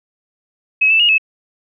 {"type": "tone with pitch steps", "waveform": "sine", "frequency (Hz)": [2562, 2643, 2862, 2597], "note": ["E7", "E7", "F7", "E7"], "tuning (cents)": [-50, 4, 42, -26], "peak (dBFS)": -9, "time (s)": [0.81, 1.182], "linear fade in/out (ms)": 10, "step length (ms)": 93, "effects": []}